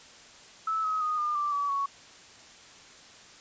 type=tone with pitch steps; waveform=sine; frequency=1307 / 1272.7 / 1239.4 / 1206.9 / 1175.2 / 1144.4 / 1114.4 Hz; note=E6 / D#6 / D#6 / D6 / D6 / D6 / C#6; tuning=-15 / +39 / -7 / +47 / +1 / -45 / +9 cents; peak=-26 dBFS; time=0.67-1.86 s; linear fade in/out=5 ms; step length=170 ms; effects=white hiss -51 dBFS RMS until 3.4 s + resampled to 16000 Hz